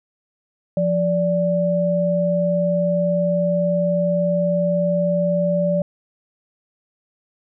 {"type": "tone pair together", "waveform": "sine", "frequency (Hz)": [174.61, 583.6], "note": ["F3", "D5"], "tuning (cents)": [0, -11], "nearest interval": "octave + major sixth", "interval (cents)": 2089, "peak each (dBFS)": [-20, -18], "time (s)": [0.77, 5.82], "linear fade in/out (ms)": 2, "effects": []}